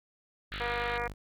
sawtooth tone, 50.2 Hz, G1, 42 cents sharp, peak -36 dBFS, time 0.51-1.14 s, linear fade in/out 20 ms
pink band-pass noise, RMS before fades -41 dBFS, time 0.52-0.98 s, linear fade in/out 2 ms, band 1200 to 4200 Hz, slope 96 dB/octave
harmonic tone, 239 Hz, A#3, 43 cents sharp, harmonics 2 / 3 / 4 / 5 / 6 / 7 / 8 / 9 / 10, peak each -36 / -38 / -39 / -40 / -41 / -41 / -42 / -43 / -43 dBFS, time 0.6-1.08 s, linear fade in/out 10 ms
effects none

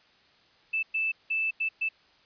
sine tone bursts at uneven times, 2637 Hz, E7, in tune, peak -25 dBFS, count 5, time 0.73-0.83 / 0.94-1.12 / 1.3-1.51 / 1.6-1.69 / 1.81-1.89 s, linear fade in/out 10 ms, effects white hiss -61 dBFS RMS until 2.25 s + resampled to 11025 Hz

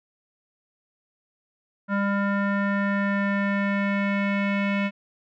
square tone with low-pass filter sweep, 200 Hz, G3, 35 cents sharp, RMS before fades -24 dBFS, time 1.88-4.91 s, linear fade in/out 50 ms, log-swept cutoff 1500 to 2400 Hz, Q 3.9, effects none

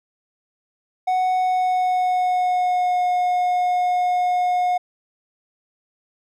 triangle tone with pitch glide, 740 to 721.4 Hz, F#5 to F#5, 0 to -44 cents, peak -15 dBFS, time 1.07-4.78 s, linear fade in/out 10 ms, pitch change -44 cents, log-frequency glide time 1.34-3.04 s, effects none

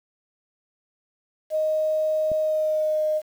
sine tone with pitch glide, 622.3 to 615.9 Hz, D#5 to D#5, 0 to -18 cents, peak -20 dBFS, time 1.5-3.22 s, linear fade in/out 50 ms, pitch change -18 cents, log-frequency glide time 2.4-3.05 s
click, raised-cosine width 3 ms, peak -23 dBFS, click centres 2.317 s
effects 8-bit

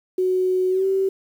sine tone with pitch glide, 370 to 385 Hz, F#4 to G4, 0 to -31 cents, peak -17 dBFS, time 0.18-1.09 s, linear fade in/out 5 ms, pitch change +69 cents, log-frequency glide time 0.7-0.85 s, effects 8-bit

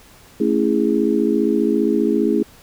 sine chord, A major seventh, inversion none, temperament just, 220 / 275 / 330 / 412.5 Hz, A3 / C#4 / E4 / G#4, 0 / -14 / +2 / -12 cents, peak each -20 dBFS, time 0.4-2.43 s, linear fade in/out 5 ms, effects pink hiss -47 dBFS RMS until 2.62 s

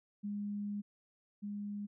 sine tone pair in turn, 205 / 205 Hz, G#3 / G#3, -22 / -22 cents, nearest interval unison, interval 0 cents, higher neither, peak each -36 / -38 dBFS, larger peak first, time 0.23-0.82 / 1.42-1.87 s, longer first, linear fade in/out 20 ms, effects none

